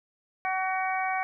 harmonic tone with a mistuned harmonic, 376.8 Hz, F#4, 32 cents sharp, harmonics 2 / 3 / 4 / 5 / 6, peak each -28 / -35 / -36 / -37 / -33 dBFS, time 0.45-1.23 s, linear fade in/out 0 ms, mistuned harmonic 5, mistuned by -17 cents, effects none

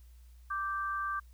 sine tone pair together, 1172.9 / 1567 Hz, D6 / G6, -3 / -1 cents, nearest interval perfect fourth, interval 502 cents, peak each -33 / -37 dBFS, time 0.5-1.2 s, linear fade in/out 10 ms, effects added 60 Hz sine -52 dBFS peak until 1.33 s + white hiss -70 dBFS RMS until 1.33 s

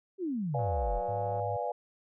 sine exponential sweep, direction down, 400 to 35.57 Hz, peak -30 dBFS, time 0.18-1.02 s, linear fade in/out 50 ms
sine chord, B diminished seventh, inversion none, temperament equal, 493.9 / 587.3 / 698.5 / 830.6 Hz, B4 / D5 / F5 / Ab5, 0 / 0 / 0 / 0 cents, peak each -36 dBFS, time 0.54-1.72 s, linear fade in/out 5 ms
click train, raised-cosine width 1 ms, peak -36 dBFS, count 149, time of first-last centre 0.59-1.399 s, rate 183 Hz
sine tone, 103.83 Hz, G#2, in tune, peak -36 dBFS, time 1.08-1.57 s, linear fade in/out 10 ms
effects none

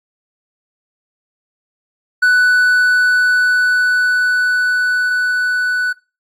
triangle tone with level ramp, 1488 Hz, F#6, 9 cents sharp, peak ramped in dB -6 to -12 dBFS, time 2.22-5.93 s, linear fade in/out 10 ms, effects noise-tail reverb RT60 0.3 s tail -23 dB re dry + AAC 64 kbps

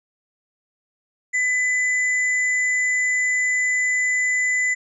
sine tone pair together, 2005 / 7145 Hz, B6 / A8, +26 / +26 cents, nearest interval octave + minor seventh, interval 2200 cents, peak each -18 / -29 dBFS, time 1.33-4.75 s, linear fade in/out 20 ms, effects none

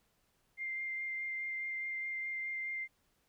sine tone with vibrato, 2100 Hz, C7, 6 cents sharp, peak -36 dBFS, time 0.57-2.88 s, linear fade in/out 50 ms, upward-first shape sine, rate 4.8 Hz, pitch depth 10 cents each way, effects pink hiss -75 dBFS RMS until 3.28 s

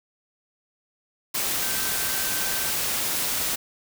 sine tone in noise, 1550 Hz, G6, 20 cents flat, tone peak -36 dBFS, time 1.61-2.71 s, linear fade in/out 10 ms, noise white, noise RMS -26 dBFS, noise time 1.34-3.56 s, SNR -13 dB, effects none

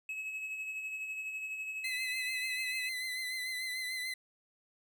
triangle tone with tremolo, 2574 Hz, E7, 42 cents flat, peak -34 dBFS, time 0.09-2.89 s, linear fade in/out 2 ms, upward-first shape sine, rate 12 Hz, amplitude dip 40%
30% pulse tone with vibrato, 2032 Hz, B6, 49 cents sharp, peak -33 dBFS, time 1.84-4.14 s, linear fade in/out 5 ms, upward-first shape triangle, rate 6.8 Hz, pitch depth 46 cents each way
effects none

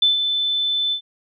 sine tone with ADSR envelope, 3520 Hz, A7, in tune, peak -11 dBFS, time 0.02-1.01 s, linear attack 5 ms, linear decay 140 ms, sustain -7 dB, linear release 88 ms, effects none

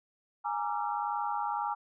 sine chord, Bb dominant seventh, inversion third, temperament equal with one note detuned, 830.6 / 932.3 / 1174.7 / 1361.1 Hz, Ab5 / Bb5 / D6 / F6, 0 / 0 / 0 / -45 cents, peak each -33 / -35 / -38 / -39 dBFS, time 0.44-1.75 s, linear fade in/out 20 ms, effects none

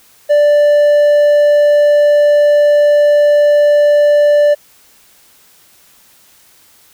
triangle tone, 587.3 Hz, D5, in tune, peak -4 dBFS, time 0.29-4.55 s, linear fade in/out 20 ms, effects white hiss -47 dBFS RMS until 6.93 s

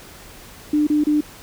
sine tone bursts, 299.2 Hz, D4, 32 cents sharp, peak -14 dBFS, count 3, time 0.73-1.208 s, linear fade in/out 5 ms, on 140 ms, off 29 ms, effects pink hiss -42 dBFS RMS until 1.42 s

